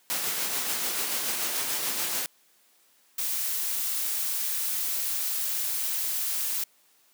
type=noise with tremolo; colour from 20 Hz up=white; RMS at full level=-28 dBFS; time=0.1-2.26 s; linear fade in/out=0 ms; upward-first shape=sine; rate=6.9 Hz; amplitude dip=30%
type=noise; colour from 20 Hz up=blue; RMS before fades=-29 dBFS; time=3.18-6.64 s; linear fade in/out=5 ms
effects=white hiss -63 dBFS RMS until 7.13 s + high-pass 200 Hz 12 dB/octave